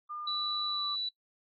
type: tone with pitch glide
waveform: sine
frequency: 1206 to 1178.5 Hz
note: D6 to D6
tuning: +46 to +6 cents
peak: -37 dBFS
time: 0.09-0.96 s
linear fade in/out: 20 ms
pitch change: -40 cents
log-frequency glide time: 0.66-0.85 s
type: tone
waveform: sine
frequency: 3951 Hz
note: B7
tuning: in tune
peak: -31 dBFS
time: 0.27-1.09 s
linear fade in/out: 5 ms
effects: noise-tail reverb RT60 0.1 s tail -20 dB re dry + AAC 64 kbps